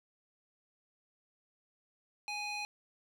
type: tone with band-pass filter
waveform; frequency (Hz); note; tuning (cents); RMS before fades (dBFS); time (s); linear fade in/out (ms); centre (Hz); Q
square; 830.6; G#5; 0; -39; 2.28-2.65; 0; 3100; 1.5
effects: none